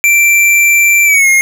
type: tone with pitch glide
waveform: square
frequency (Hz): 2349 to 2142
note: D7 to C7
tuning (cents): 0 to +40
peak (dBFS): -6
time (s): 0.04-1.41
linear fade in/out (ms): 0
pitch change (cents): -160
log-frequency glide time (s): 1.05-1.28
effects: none

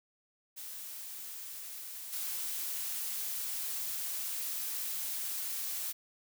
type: noise with level steps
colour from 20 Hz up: blue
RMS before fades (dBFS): -44 / -37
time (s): 0.56-5.93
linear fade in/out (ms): 20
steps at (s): 2.12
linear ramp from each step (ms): 20
effects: none

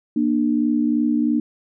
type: tone pair together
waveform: sine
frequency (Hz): 236.1 / 299.1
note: A#3 / D4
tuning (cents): +22 / +32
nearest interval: major third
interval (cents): 410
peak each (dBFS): -19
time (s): 0.16-1.4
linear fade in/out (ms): 5
effects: none

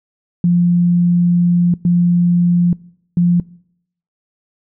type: tone bursts at uneven times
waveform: sine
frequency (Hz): 174.61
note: F3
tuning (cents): 0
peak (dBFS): -9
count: 3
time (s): 0.44-1.74 / 1.85-2.73 / 3.17-3.4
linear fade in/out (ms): 2
effects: noise-tail reverb RT60 0.7 s tail -23 dB re dry

